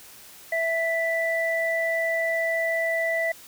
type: tone pair together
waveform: sine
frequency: 659.7 / 1977 Hz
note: E5 / B6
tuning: +1 / +1 cents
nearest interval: octave + perfect fifth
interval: 1900 cents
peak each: -25 dBFS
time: 0.52-3.32 s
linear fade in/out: 5 ms
effects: white hiss -47 dBFS RMS until 3.47 s